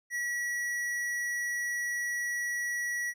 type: tone with tanh clipping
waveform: sine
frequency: 1931 Hz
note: B6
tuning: 39 cents flat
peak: -32 dBFS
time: 0.1-3.14 s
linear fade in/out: 50 ms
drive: 14 dB
effects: none